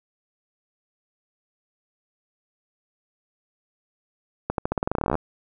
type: accelerating click train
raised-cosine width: 1 ms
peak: -9 dBFS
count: 19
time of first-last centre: 4.5-5.154 s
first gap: 82 ms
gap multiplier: 0.89
effects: none